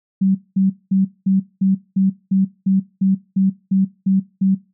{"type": "tone bursts", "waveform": "sine", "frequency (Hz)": 191.9, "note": "G3", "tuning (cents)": -37, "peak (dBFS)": -12, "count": 13, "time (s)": [0.21, 4.55], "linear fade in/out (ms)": 10, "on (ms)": 140, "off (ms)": 210, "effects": ["noise-tail reverb RT60 0.3 s tail -20 dB re dry"]}